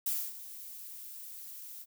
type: noise with ADSR envelope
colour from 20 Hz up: violet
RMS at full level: -31 dBFS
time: 0.06-1.86 s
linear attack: 7 ms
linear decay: 260 ms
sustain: -15 dB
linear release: 47 ms
effects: none